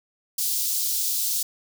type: high-pass noise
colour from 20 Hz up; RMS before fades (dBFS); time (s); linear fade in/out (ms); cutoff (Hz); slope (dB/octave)
white; -25; 0.38-1.43; 5; 4000; 24
effects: none